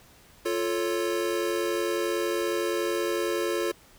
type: chord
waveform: square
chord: F augmented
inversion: none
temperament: equal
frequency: 349.2 / 440 / 554.4 Hz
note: F4 / A4 / C#5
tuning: 0 / 0 / 0 cents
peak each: -29 / -31 / -33 dBFS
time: 0.45-3.72 s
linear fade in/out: 10 ms
effects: pink hiss -55 dBFS RMS until 3.98 s